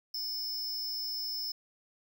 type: tone with amplitude modulation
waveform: square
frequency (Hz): 5230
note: E8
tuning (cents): -15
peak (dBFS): -31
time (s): 0.14-1.52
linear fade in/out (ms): 5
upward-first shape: sine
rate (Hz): 234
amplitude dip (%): 70
effects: 12-bit

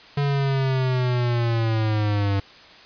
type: linear sweep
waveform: square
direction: down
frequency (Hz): 143.4 to 98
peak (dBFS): -20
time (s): 0.17-2.4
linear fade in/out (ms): 5
effects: white hiss -46 dBFS RMS until 2.85 s + resampled to 11025 Hz

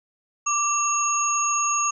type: tone cluster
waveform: sine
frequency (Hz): 1176 / 2714 / 6590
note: D6 / E7 / G#8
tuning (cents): +2 / +50 / -14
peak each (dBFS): -23 / -31 / -23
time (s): 0.46-1.91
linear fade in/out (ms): 10
effects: none

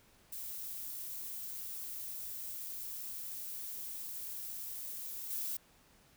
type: noise with level steps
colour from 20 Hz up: violet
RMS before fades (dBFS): -43 / -38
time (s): 0.32-5.57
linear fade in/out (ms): 5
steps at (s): 5.3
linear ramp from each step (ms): 5
effects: pink hiss -65 dBFS RMS until 6.16 s

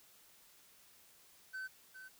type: tone with echo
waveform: triangle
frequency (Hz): 1529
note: G6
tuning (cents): -44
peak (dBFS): -39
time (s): 1.53-1.68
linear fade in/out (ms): 20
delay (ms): 410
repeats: 1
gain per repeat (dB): -9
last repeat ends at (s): 2.09
effects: white hiss -64 dBFS RMS until 2.19 s

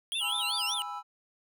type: tone with vibrato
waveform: square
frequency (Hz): 3136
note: G7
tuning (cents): 0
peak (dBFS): -31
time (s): 0.12-0.82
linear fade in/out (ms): 0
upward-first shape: sine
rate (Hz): 5.2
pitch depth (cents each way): 240
type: exponential sweep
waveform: sine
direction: up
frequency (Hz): 2637 to 5870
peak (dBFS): -34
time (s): 0.15-0.74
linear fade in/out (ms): 5
type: chord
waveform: triangle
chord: E major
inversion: first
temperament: just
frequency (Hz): 824.1 / 988.9 / 1318.5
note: G#5 / B5 / E6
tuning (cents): -14 / +2 / 0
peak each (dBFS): -38 / -39 / -37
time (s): 0.2-1.03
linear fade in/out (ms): 50
effects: none

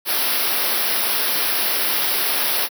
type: band-stop noise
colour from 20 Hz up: white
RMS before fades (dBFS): -20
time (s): 0.05-2.69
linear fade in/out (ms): 50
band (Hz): 5600 to 10000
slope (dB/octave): 96
effects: high-pass 300 Hz 12 dB/octave

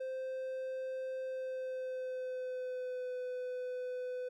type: tone with pitch glide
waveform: triangle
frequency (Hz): 521 to 501.8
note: C5 to B4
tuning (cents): -7 to +28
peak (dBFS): -35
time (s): 0-4.29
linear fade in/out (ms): 10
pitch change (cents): -65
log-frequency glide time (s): 1.23-3.15
effects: none

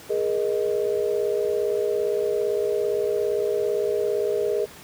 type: chord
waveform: sine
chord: Ab suspended second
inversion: none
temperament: equal with one note detuned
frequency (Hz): 415.3 / 472.9 / 622.3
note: Ab4 / Bb4 / Eb5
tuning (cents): 0 / +25 / 0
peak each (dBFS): -23 / -26 / -29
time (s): 0.09-4.66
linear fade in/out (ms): 20
effects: pink hiss -44 dBFS RMS until 4.83 s + high-pass 80 Hz 12 dB/octave

